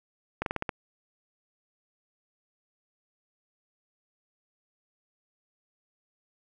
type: slowing click train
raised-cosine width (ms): 0.5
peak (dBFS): -14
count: 6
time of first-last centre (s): 0.42-0.692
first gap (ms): 42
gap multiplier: 1.13
effects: none